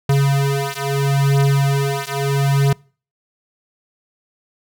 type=beating tone pair; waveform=square; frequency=138.59 / 139.35 Hz; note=C#3 / C#3; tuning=0 / +9 cents; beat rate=0.76 Hz; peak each=-18 dBFS; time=0.09-2.73 s; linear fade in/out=5 ms; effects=noise-tail reverb RT60 0.4 s tail -25 dB re dry